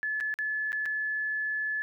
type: tone with dropouts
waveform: sine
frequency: 1723 Hz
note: A6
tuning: 37 cents flat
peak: -28 dBFS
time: 0.03-1.82 s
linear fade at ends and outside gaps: 0 ms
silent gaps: 0.202-0.208 / 0.34-0.388 / 0.72-0.729 / 0.856-0.86 s
effects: none